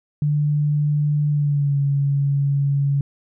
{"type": "tone with pitch glide", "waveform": "sine", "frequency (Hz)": [147.9, 140.49], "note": ["D3", "C#3"], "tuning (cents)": [13, 24], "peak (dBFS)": -16, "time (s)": [0.22, 3.01], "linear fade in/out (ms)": 2, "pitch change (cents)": -89, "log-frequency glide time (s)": [1.29, 1.78], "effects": []}